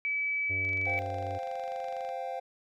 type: tone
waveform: sine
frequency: 2294 Hz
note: D7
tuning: 41 cents flat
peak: -28 dBFS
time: 0.05-0.99 s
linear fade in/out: 0 ms
type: harmonic tone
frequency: 95 Hz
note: F#2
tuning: 46 cents sharp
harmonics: 1 / 3 / 4 / 5 / 6 / 7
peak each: -37 / -47 / -49 / -51 / -53 / -54 dBFS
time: 0.49-1.39 s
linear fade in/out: 20 ms
type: click train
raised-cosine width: 0.2 ms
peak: -33 dBFS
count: 36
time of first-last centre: 0.65-2.09 s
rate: 24.3 Hz
type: chord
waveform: triangle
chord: C suspended fourth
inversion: none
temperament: equal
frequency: 523.3 / 698.5 / 784 Hz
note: C5 / F5 / G5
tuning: 0 / 0 / 0 cents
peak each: -36 dBFS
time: 0.86-2.4 s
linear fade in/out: 10 ms
effects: none